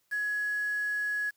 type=tone with quantisation; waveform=sine; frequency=1680 Hz; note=G#6; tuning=19 cents sharp; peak=-28 dBFS; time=0.11-1.31 s; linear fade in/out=20 ms; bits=8; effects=white hiss -73 dBFS RMS until 1.36 s